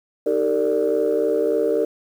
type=chord; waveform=sine; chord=Eb major seventh; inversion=none; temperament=equal with one note detuned; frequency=311.1 / 392 / 455.5 / 587.3 Hz; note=Eb4 / G4 / Bb4 / D5; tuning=0 / 0 / -40 / 0 cents; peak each=-25 / -23 / -19 / -23 dBFS; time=0.26-1.85 s; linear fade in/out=5 ms; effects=tanh soft clip ceiling -10 dBFS + 8-bit